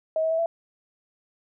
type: tone with pitch steps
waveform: sine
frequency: 636 / 643 / 651 / 668 Hz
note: D#5 / E5 / E5 / E5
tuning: +38 / -43 / -22 / +23 cents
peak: -21 dBFS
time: 0.16-0.46 s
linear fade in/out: 2 ms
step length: 75 ms
effects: none